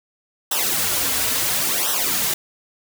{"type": "noise with flanger", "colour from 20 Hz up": "white", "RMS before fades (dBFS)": -21, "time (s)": [0.51, 2.34], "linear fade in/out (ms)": 5, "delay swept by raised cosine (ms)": [0.43, 5.83], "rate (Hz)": 0.72, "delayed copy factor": -0.85, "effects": []}